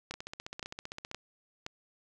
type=two click trains; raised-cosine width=0.2 ms; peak=-23 / -20 dBFS; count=16 / 4; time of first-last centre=0.14-1.114 / 0.11-1.664 s; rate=15.4 / 1.93 Hz; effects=none